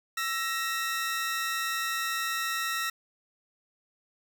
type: tone pair together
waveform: sawtooth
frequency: 1330 / 1880.9 Hz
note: E6 / A#6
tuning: +15 / +15 cents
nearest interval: tritone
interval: 600 cents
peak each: -28 dBFS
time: 0.17-2.9 s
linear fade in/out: 5 ms
effects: none

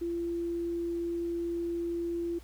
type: tone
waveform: sine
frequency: 341.1 Hz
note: F4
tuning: 41 cents flat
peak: -30 dBFS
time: 0.01-2.39 s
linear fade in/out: 10 ms
effects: added 60 Hz sine -48 dBFS peak until 2.43 s + pink hiss -58 dBFS RMS until 2.43 s

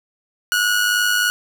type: tone with amplitude modulation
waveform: sawtooth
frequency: 1457 Hz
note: F#6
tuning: 27 cents flat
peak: -10 dBFS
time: 0.52-1.3 s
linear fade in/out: 0 ms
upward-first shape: sine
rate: 103 Hz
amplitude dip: 45%
effects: none

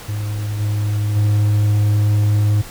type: tone with level steps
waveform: triangle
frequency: 104.5 Hz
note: G#2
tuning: 11 cents sharp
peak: -18 / -14 / -10 dBFS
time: 0.08-2.62 s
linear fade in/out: 10 ms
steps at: 0.59 / 1.15 s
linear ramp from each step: 20 ms
effects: pink hiss -36 dBFS RMS until 2.7 s

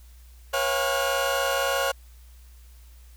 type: tone cluster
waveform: 30% pulse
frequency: 485 / 548 / 699 / 809 / 1440 Hz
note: B4 / C#5 / F5 / G#5 / F#6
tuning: -31 / -20 / +1 / -46 / -47 cents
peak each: -31 / -23 / -29 / -31 / -26 dBFS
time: 0.53-1.92 s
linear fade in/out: 10 ms
effects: added 60 Hz sine -46 dBFS peak until 3.16 s + white hiss -59 dBFS RMS until 3.16 s

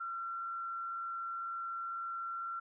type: tone with frequency modulation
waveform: sine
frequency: 1362 Hz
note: F6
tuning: 44 cents flat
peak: -37 dBFS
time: 0-2.6 s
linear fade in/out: 10 ms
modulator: 98 Hz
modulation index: 0.36
effects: none

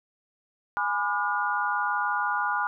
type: chord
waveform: sine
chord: G# diminished seventh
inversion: none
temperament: just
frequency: 830.6 / 996.7 / 1196.1 / 1435.3 Hz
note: G#5 / B5 / D6 / F6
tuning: 0 / +16 / +31 / +47 cents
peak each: -30 / -30 / -31 / -28 dBFS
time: 0.77-2.67 s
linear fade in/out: 0 ms
effects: none

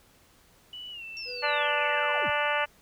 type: tone with pitch glide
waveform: sine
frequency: 2960 to 2668 Hz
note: F#7 to E7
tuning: 0 to +20 cents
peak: -38 dBFS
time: 0.73-2.01 s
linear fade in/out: 2 ms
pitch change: -180 cents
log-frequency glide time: 0.91-1.04 s
type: linear sweep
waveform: sine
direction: down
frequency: 5580 to 58.27 Hz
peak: -37 dBFS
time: 1.17-2.3 s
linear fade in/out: 0 ms
type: tone with vibrato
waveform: triangle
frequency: 493.9 Hz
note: B4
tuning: in tune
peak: -37 dBFS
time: 1.25-2.25 s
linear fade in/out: 50 ms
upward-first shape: triangle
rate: 5.4 Hz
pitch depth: 10 cents each way
type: harmonic tone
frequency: 293.7 Hz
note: D4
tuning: in tune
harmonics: 2 / 3 / 4 / 5 / 6 / 7 / 8 / 9 / 10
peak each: -31 / -31 / -33 / -32 / -33 / -35 / -37 / -34 / -37 dBFS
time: 1.42-2.66 s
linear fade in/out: 20 ms
effects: pink hiss -60 dBFS RMS until 2.81 s

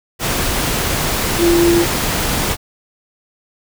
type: tone in noise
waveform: sine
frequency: 342.1 Hz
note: F4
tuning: 36 cents flat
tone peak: -10 dBFS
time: 1.38-1.86 s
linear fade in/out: 50 ms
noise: pink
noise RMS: -18 dBFS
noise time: 0.19-2.57 s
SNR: +5 dB
effects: none

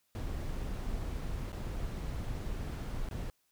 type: noise with dropouts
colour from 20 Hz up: brown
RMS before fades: -37 dBFS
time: 0.15-3.3 s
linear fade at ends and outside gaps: 0 ms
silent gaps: 1.519-1.529 / 3.087-3.111 s
effects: white hiss -75 dBFS RMS until 3.51 s

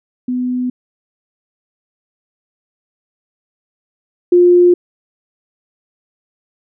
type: tone pair in turn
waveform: sine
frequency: 250.2 / 353.8 Hz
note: B3 / F4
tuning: +23 / +23 cents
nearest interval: tritone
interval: 600 cents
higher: second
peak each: -15 / -5 dBFS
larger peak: second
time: 0.28-0.7 / 4.32-4.74 s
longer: neither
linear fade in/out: 5 ms
effects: none

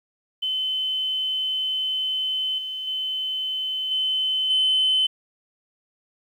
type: tone with level steps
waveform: sine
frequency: 3050 Hz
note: G7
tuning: 48 cents flat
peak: -22 / -28 / -24 / -20 / -16 dBFS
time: 0.42-5.07 s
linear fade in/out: 10 ms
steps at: 2.58 / 2.87 / 3.91 / 4.5 s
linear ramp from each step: 5 ms
effects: tanh soft clip ceiling -13 dBFS + 9-bit

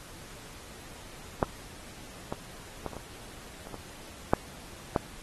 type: clicks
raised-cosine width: 1 ms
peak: -9 / -19 / -19 / -27 / -26 / -28 / -25 / -7 / -11 dBFS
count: 9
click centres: 1.428 / 2.325 / 2.863 / 2.933 / 2.967 / 3.671 / 3.743 / 4.335 / 4.962 s
effects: pink hiss -48 dBFS RMS until 5.22 s + AAC 32 kbps

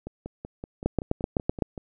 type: two click trains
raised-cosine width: 2 ms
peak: -9 / -22 dBFS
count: 7 / 10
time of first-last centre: 0.86-1.622 / 0.07-1.778 s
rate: 7.87 / 5.27 Hz
effects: none

